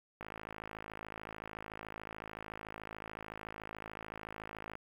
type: click train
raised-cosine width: 0.5 ms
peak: -28 dBFS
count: 245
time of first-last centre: 0.21-4.754 s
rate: 53.7 Hz
effects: 9-bit